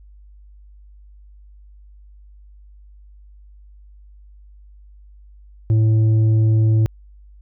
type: tone with tanh clipping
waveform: triangle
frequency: 110 Hz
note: A2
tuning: in tune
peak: -13 dBFS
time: 5.7-6.86 s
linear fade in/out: 0 ms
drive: 10 dB
effects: added 50 Hz sine -42 dBFS peak until 7.41 s